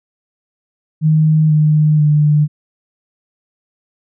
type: tone with pitch steps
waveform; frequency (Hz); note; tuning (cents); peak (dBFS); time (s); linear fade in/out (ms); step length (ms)
sine; 155.9 / 152.69 / 149.55; D#3 / D#3 / D3; +4 / -32 / +32; -8; 1.01-2.48; 50; 490
effects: none